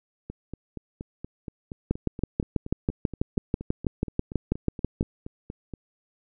two click trains, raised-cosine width 3 ms, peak -10 / -22 dBFS, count 20 / 24, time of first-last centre 1.91-5.01 / 0.3-5.737 s, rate 6.13 / 4.23 Hz, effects none

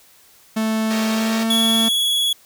45% pulse tone with pitch glide, 220 to 225.7 Hz, A3 to A3, 0 to +44 cents, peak -18 dBFS, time 0.56-1.89 s, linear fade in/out 10 ms, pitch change +44 cents, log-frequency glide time 1.09-1.56 s
5% pulse chord, Eb dominant seventh, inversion first, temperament equal, 392 / 466.2 / 554.4 / 622.3 Hz, G4 / Bb4 / Db5 / Eb5, 0 / 0 / 0 / 0 cents, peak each -21 dBFS, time 0.9-1.44 s, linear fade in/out 10 ms
45% pulse tone with vibrato, 3365 Hz, G#7, 22 cents sharp, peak -16 dBFS, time 1.5-2.33 s, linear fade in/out 5 ms, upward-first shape sine, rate 19 Hz, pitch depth 15 cents each way
effects white hiss -51 dBFS RMS until 2.45 s

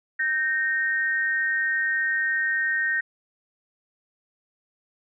sine tone pair together, 1557 / 1851.6 Hz, G6 / A#6, -12 / -12 cents, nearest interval minor third, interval 300 cents, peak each -26 / -23 dBFS, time 0.19-3.01 s, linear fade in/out 10 ms, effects none

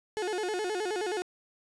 35% pulse tone with vibrato, 393.9 Hz, G4, 8 cents sharp, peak -28 dBFS, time 0.17-1.22 s, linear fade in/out 0 ms, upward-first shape square, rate 9.5 Hz, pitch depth 150 cents each way, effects resampled to 22050 Hz + 10-bit

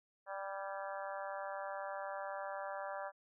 harmonic tone with a mistuned harmonic, 196 Hz, G3, in tune, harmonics 3 / 4 / 5 / 6 / 7 / 8 / 9, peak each -44 / -46 / -48 / -50 / -51 / -52 / -53 dBFS, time 0.26-3.12 s, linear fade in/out 50 ms, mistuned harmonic 9, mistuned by -58 cents, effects none

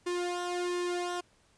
sawtooth tone with flanger, 354.1 Hz, F4, 24 cents sharp, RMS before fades -33 dBFS, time 0.06-1.21 s, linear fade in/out 10 ms, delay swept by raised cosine 1.3 to 2.4 ms, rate 1.4 Hz, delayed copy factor -0.75, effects pink hiss -66 dBFS RMS until 1.57 s + resampled to 22050 Hz

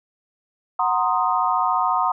sine chord, C half-diminished seventh, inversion second, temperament equal, 740 / 932.3 / 1046.5 / 1244.5 Hz, Gb5 / Bb5 / C6 / Eb6, 0 / 0 / 0 / 0 cents, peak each -23 dBFS, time 0.79-2.12 s, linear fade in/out 5 ms, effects none

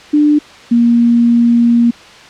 sine tone pair in turn, 297.2 / 235.9 Hz, D4 / A#3, +21 / +21 cents, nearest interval major third, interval 400 cents, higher first, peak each -6 / -6 dBFS, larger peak neither, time 0.13-0.39 / 0.71-1.91 s, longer second, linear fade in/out 10 ms, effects white hiss -36 dBFS RMS until 2.29 s + low-pass 4000 Hz 12 dB/octave

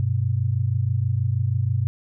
sine tone pair together, 98 / 124.26 Hz, G2 / B2, 0 / +11 cents, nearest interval major third, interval 411 cents, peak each -22 dBFS, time 0-1.87 s, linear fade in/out 0 ms, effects none

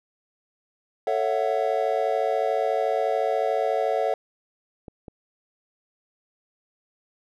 triangle chord, F# minor seventh, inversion first, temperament just, 444 / 555 / 666 / 740 Hz, A4 / C#5 / E5 / F#5, +16 / +2 / +18 / 0 cents, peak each -25 dBFS, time 1.07-4.14 s, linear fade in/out 2 ms
clicks, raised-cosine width 2 ms, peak -26 dBFS, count 2, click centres 4.882 / 5.082 s
effects none

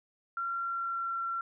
sine tone with pitch glide, 1372 to 1360.9 Hz, F6 to F6, -31 to -45 cents, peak -31 dBFS, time 0.37-1.41 s, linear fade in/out 2 ms, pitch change -14 cents, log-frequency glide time 0.6-1.12 s, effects none

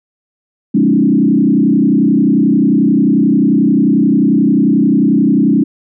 sine tone with frequency modulation, 246.9 Hz, B3, in tune, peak -7 dBFS, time 0.74-5.64 s, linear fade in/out 10 ms, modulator 31.3 Hz, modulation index 2.1, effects none

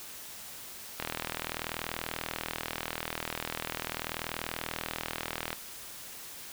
click train, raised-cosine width 0.3 ms, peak -16 dBFS, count 184, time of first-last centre 1-5.53 s, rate 40.4 Hz, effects white hiss -45 dBFS RMS until 6.52 s

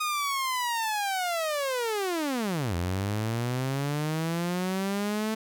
sawtooth linear two-way sweep, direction down then up, 1244.5 to 84.2 to 221.2 Hz, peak -23 dBFS, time 0-5.35 s, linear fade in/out 10 ms, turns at 2.75 s, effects none

